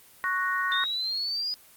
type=chord; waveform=sine; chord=F# major; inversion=second; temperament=equal; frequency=1108.7 / 1480 / 1864.7 Hz; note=C#6 / F#6 / A#6; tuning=0 / 0 / 0 cents; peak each=-29 dBFS; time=0.24-0.84 s; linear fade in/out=0 ms
type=exponential sweep; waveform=sine; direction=up; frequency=3600 to 4978 Hz; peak=-27 dBFS; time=0.72-1.54 s; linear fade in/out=0 ms
effects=white hiss -54 dBFS RMS until 1.76 s + Opus 24 kbps